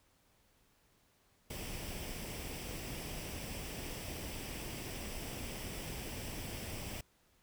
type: noise with comb filter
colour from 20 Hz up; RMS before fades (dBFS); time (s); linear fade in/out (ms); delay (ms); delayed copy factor
pink; -43; 1.5-7.01; 5; 0.37; +0.5
effects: pink hiss -71 dBFS RMS until 7.42 s